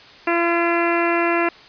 harmonic tone, 340.7 Hz, F4, 43 cents flat, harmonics 1 / 2 / 3 / 4 / 5 / 6 / 7 / 8, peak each -20 / -23 / -25 / -26 / -27 / -28 / -28 / -29 dBFS, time 0.27-1.49 s, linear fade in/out 5 ms, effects white hiss -44 dBFS RMS until 1.68 s + resampled to 11025 Hz

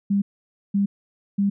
sine tone bursts, 199.9 Hz, G3, 34 cents sharp, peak -17 dBFS, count 3, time 0.1-1.5 s, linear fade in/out 10 ms, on 120 ms, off 520 ms, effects none

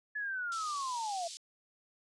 sine linear sweep, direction down, 1723 to 659.3 Hz, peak -34 dBFS, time 0.15-1.28 s, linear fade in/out 10 ms
pink band-pass noise, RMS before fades -46 dBFS, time 0.52-1.37 s, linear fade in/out 0 ms, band 3800 to 8100 Hz, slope 24 dB/octave
effects resampled to 24000 Hz

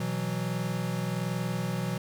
square chord, B suspended fourth, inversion none, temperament equal with one note detuned, 123.47 / 163.77 / 185 Hz, B2 / E3 / F#3, 0 / -11 / 0 cents, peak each -34 dBFS, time 0-1.98 s, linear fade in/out 5 ms, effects none

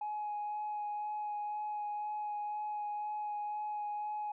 sine tone with vibrato, 838 Hz, G#5, 15 cents sharp, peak -34 dBFS, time 0.01-4.32 s, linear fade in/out 5 ms, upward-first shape sine, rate 2 Hz, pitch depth 12 cents each way, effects tanh soft clip ceiling -32 dBFS

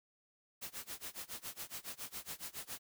white noise with tremolo, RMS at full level -43 dBFS, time 0.61-2.79 s, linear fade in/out 20 ms, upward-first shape sine, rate 7.2 Hz, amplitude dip 95%, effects none

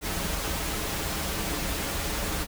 pink noise with comb filter, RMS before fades -30 dBFS, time 0.01-2.47 s, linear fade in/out 50 ms, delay 8.1 ms, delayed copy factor -0.55, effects none

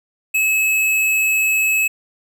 square tone, 2585 Hz, E7, 34 cents flat, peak -15 dBFS, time 0.34-1.88 s, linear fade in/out 10 ms, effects none

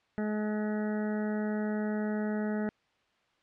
harmonic tone, 212.1 Hz, G#3, 37 cents sharp, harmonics 1 / 2 / 3 / 4 / 6 / 7 / 8 / 9, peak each -30 / -37 / -40 / -45 / -50 / -46 / -49 / -48 dBFS, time 0.18-2.69 s, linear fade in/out 0 ms, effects white hiss -70 dBFS RMS until 3.42 s + low-pass 3000 Hz 12 dB/octave

